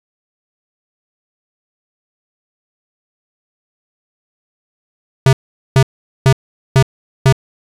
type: tone bursts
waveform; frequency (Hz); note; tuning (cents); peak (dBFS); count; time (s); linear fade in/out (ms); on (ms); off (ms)
square; 133.1; C3; +30; -6; 5; 5.26-7.325; 2; 69; 430
effects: low-pass 9000 Hz 12 dB/octave + 7-bit